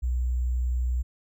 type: tone with sample-and-hold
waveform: sine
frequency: 61.74 Hz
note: B1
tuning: in tune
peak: -23 dBFS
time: 0.02-1.03 s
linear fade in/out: 20 ms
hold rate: 7350 Hz
effects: none